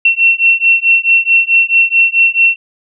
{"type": "beating tone pair", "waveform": "sine", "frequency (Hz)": [2711, 2715.6], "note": ["E7", "F7"], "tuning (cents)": [48, -49], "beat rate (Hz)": 4.6, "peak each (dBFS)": -10, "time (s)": [0.05, 2.56], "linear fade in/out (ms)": 5, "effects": []}